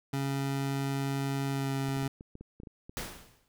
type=tone with pitch glide; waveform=25% pulse; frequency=137.6 to 136.1 Hz; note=C#3 to C#3; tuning=-12 to -31 cents; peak=-26 dBFS; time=0.13-2.08 s; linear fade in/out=5 ms; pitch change=-19 cents; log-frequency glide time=1.5-1.71 s
type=clicks; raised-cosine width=3 ms; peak=-32 dBFS; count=11; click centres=1.887 / 1.971 / 2.027 / 2.062 / 2.209 / 2.354 / 2.41 / 2.601 / 2.634 / 2.672 / 2.895 s
type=noise with exponential decay; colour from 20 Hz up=pink; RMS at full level=-34 dBFS; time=2.97-3.48 s; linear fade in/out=0 ms; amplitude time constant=110 ms
effects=none